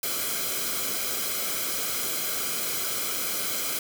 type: noise with comb filter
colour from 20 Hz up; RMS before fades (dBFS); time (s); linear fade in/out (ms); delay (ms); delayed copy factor
white; -29; 0.03-3.79; 2; 1.1; -0.7
effects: none